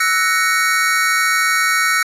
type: chord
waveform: square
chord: F# dominant seventh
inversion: third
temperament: equal with one note detuned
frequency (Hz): 1318.5 / 1480 / 1864.7 / 2232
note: E6 / F#6 / A#6 / C#7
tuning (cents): 0 / 0 / 0 / +11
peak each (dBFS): -20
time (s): 0-2.03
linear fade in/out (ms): 5
effects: resampled to 32000 Hz